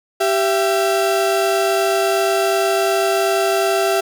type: tone pair together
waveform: 35% pulse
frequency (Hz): 390.1 / 672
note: G4 / E5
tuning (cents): -8 / +33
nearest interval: major sixth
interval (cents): 941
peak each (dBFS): -16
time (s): 0.2-4.01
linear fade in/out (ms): 10
effects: none